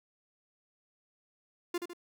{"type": "tone with echo", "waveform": "45% pulse", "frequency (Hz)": 349.2, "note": "F4", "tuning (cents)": 0, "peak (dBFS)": -30, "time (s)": [1.74, 1.78], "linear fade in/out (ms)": 5, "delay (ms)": 77, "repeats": 2, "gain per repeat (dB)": -6, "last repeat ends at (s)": 1.934, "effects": []}